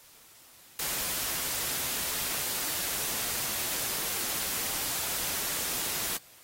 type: noise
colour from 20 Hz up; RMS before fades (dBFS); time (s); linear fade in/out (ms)
white; -32; 0.79-6.17; 2
effects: white hiss -55 dBFS RMS until 6.43 s + AAC 48 kbps